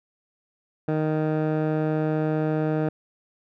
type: tone with low-pass filter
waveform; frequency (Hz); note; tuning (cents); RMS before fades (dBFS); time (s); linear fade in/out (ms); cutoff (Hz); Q
15% pulse; 155.2; D#3; -4; -24; 0.88-2.89; 5; 1100; 0.73
effects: none